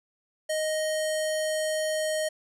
square tone with low-pass filter, 623 Hz, D#5, 2 cents sharp, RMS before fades -28 dBFS, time 0.49-2.29 s, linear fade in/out 10 ms, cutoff 9800 Hz, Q 2.1, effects none

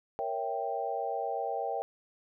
sine chord, A# diminished seventh, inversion none, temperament equal, 466.2 / 554.4 / 659.3 / 784 Hz, A#4 / C#5 / E5 / G5, 0 / 0 / 0 / 0 cents, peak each -37 / -38 / -37 / -34 dBFS, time 0.19-1.82 s, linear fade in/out 0 ms, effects none

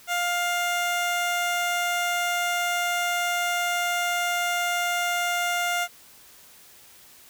15% pulse tone, 703 Hz, F5, 11 cents sharp, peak -17 dBFS, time 0.07-5.88 s, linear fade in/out 50 ms, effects white hiss -51 dBFS RMS until 7.29 s

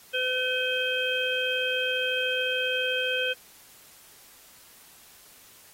harmonic tone with a mistuned harmonic, 508 Hz, B4, 49 cents sharp, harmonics 1 / 3 / 5 / 6, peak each -30 / -30 / -30 / -30 dBFS, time 0.13-3.34 s, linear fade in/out 20 ms, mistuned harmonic 6, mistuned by +70 cents, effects white hiss -53 dBFS RMS until 5.73 s + AAC 48 kbps

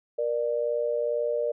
sine tone pair together, 472.8 / 595 Hz, A#4 / D5, +24 / +22 cents, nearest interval major third, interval 398 cents, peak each -27 dBFS, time 0.18-1.52 s, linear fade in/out 10 ms, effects none

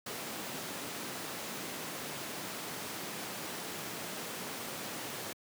pink high-pass noise, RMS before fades -41 dBFS, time 0.06-5.33 s, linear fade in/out 5 ms, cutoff 170 Hz, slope 12 dB/octave, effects high-pass 100 Hz 12 dB/octave

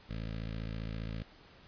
15% pulse tone with notch filter, 55 Hz, A1, in tune, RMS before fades -39 dBFS, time 0.09-1.23 s, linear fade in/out 10 ms, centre 890 Hz, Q 0.88, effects pink hiss -58 dBFS RMS until 1.67 s + resampled to 11025 Hz

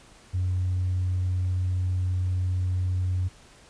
triangle tone with tanh clipping, 91.5 Hz, F#2, 19 cents flat, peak -23 dBFS, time 0.33-3.29 s, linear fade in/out 20 ms, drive 5 dB, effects pink hiss -53 dBFS RMS until 3.69 s + resampled to 22050 Hz

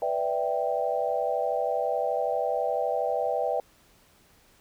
sine chord, E minor seventh, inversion second, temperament equal, 493.9 / 587.3 / 659.3 / 784 Hz, B4 / D5 / E5 / G5, 0 / 0 / 0 / 0 cents, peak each -30 dBFS, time 0.02-3.6 s, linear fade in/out 2 ms, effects pink hiss -60 dBFS RMS until 4.6 s

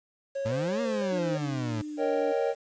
triangle tone with vibrato, 535 Hz, C5, 38 cents sharp, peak -27 dBFS, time 0.35-1.38 s, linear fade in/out 10 ms, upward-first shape square, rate 3 Hz, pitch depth 46 cents each way
30% pulse exponential two-way sweep, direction up then down, 106.7 to 237.9 to 106.7 Hz, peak -27 dBFS, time 0.45-1.82 s, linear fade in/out 10 ms, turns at 0.81 s
sine tone with pitch glide, 301.7 to 290.8 Hz, D4 to D4, +47 to -17 cents, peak -34 dBFS, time 1.11-2.33 s, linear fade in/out 20 ms, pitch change -64 cents, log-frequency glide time 1.9-2.09 s
triangle chord, Eb dominant seventh, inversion second, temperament equal, 466.2 / 554.4 / 622.3 / 784 Hz, Bb4 / Db5 / Eb5 / G5, 0 / 0 / 0 / 0 cents, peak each -26 / -27 / -31 / -32 dBFS, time 1.97-2.55 s, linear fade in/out 50 ms
effects resampled to 16000 Hz + 9-bit

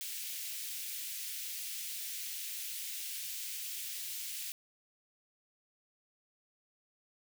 white high-pass noise, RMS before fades -41 dBFS, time 0.01-4.52 s, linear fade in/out 0 ms, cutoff 2200 Hz, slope 24 dB/octave, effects none

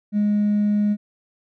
triangle tone with hard clipping, 207.7 Hz, G#3, in tune, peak -16 dBFS, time 0.12-0.97 s, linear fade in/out 50 ms, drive 2 dB, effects none

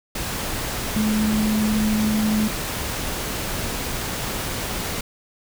sine tone in noise, 214.6 Hz, A3, 43 cents flat, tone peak -18 dBFS, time 0.96-2.48 s, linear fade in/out 5 ms, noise pink, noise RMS -27 dBFS, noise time 0.15-5.01 s, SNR +6 dB, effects none

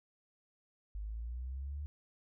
sine linear sweep, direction up, 49.84 to 74.5 Hz, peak -38 dBFS, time 0.95-1.86 s, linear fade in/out 0 ms, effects none

